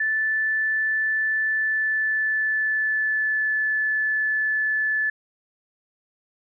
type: tone with pitch glide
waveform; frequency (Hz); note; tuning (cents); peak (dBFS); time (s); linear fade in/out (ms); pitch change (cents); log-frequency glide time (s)
sine; 1753 to 1735.9; A6 to A6; -7 to -24; -20; 0-5.1; 5; -17; 1.5-3.54
effects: none

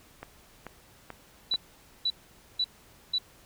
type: click train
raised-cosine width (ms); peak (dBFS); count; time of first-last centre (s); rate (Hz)
0.5; -24; 4; 0.23-1.54; 2.29
type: tone bursts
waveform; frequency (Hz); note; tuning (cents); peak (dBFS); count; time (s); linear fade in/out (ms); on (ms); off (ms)
sine; 3952; B7; 0; -24; 4; 1.51-3.184; 5; 51; 490
effects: pink hiss -57 dBFS RMS until 3.45 s

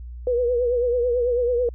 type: tone with vibrato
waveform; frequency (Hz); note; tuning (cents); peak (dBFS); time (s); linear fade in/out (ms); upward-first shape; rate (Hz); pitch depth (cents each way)
sine; 487.1; B4; -24; -18; 0.27-1.69; 2; triangle; 9.1; 72
effects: added 60 Hz sine -33 dBFS peak until 1.74 s

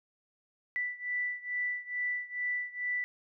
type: beating tone pair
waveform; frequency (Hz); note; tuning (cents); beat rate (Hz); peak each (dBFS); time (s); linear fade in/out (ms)
sine; 1974 / 1976.3; B6 / B6; -1 / +1; 2.3; -34 / -36; 0.76-3.04; 0
effects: none

